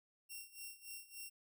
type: tone with tremolo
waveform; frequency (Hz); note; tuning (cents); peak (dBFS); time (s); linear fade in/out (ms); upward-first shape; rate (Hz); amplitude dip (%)
5% pulse; 2734; F7; -37; -37; 0.29-1.3; 20; sine; 3.5; 85
effects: none